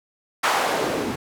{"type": "noise with band-pass filter sweep", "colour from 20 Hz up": "white", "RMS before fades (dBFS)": -23, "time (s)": [0.43, 1.16], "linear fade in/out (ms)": 10, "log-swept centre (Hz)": [1100, 230], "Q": 1.4, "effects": []}